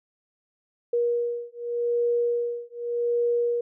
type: beating tone pair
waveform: sine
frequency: 475.8 / 476.65 Hz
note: A#4 / A#4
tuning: +35 / +39 cents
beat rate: 0.85 Hz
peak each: -26 dBFS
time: 0.93-3.61 s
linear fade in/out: 5 ms
effects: none